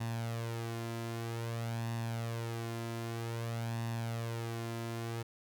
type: tone with flanger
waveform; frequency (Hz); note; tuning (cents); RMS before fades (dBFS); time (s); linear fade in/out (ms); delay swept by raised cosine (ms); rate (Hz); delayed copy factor
sawtooth; 115.5; A#2; -16; -38; 0-5.23; 10; 1.1 to 3; 0.52; +0.55
effects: none

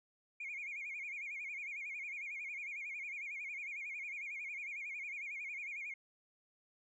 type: tone with vibrato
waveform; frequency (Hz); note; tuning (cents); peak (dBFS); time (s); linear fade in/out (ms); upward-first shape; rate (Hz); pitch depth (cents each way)
sine; 2285; D7; -48; -40; 0.4-5.94; 5; sine; 11; 130
effects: tanh soft clip ceiling -37 dBFS

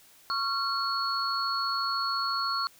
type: tone cluster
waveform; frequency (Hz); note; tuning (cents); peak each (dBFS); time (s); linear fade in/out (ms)
sine; 1106 / 1372 / 4368; C#6 / F6 / C#8; -4 / -31 / -26; -31; 0.3-2.67; 0
effects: white hiss -57 dBFS RMS until 2.79 s

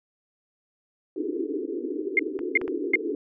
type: band-pass noise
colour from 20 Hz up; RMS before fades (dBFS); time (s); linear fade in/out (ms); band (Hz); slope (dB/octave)
white; -30; 1.16-3.15; 2; 270 to 440; 96
type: tone bursts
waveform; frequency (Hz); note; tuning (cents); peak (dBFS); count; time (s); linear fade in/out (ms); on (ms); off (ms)
sine; 2120; C7; +22; -15; 3; 2.17-2.956; 2; 22; 360
type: clicks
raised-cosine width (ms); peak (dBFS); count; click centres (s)
0.5; -25 / -20 / -23 / -25; 4; 2.391 / 2.615 / 2.679 / 2.939
effects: none

